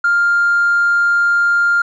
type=tone with hard clipping; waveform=sine; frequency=1400 Hz; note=F6; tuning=4 cents sharp; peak=-11 dBFS; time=0.04-1.82 s; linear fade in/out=5 ms; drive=1 dB; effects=resampled to 16000 Hz